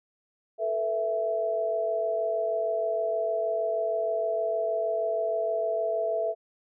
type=tone cluster; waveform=sine; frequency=438.9 / 485.3 / 662 Hz; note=A4 / B4 / E5; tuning=-4 / -30 / +7 cents; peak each=-32 / -35 / -26 dBFS; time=0.58-6.35 s; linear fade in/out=50 ms; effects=none